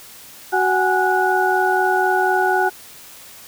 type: tone cluster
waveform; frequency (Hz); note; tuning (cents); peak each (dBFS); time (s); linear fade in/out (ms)
sine; 373.2 / 745 / 829 / 1469; F#4 / F#5 / G#5 / F#6; +15 / +12 / -3 / -13; -20; 0.52-2.7; 20
effects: white hiss -41 dBFS RMS until 3.47 s